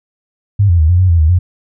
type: tone with pitch steps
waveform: sine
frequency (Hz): 100.9 / 86.2 / 78 / 88.7 / 92.6 / 84.5 / 77.7 / 89.5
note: G#2 / F2 / D#2 / F2 / F#2 / E2 / D#2 / F2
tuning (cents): -49 / -22 / +5 / +27 / +2 / +43 / -2 / +43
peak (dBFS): -6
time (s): 0.59-1.39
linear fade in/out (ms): 10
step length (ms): 100
effects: none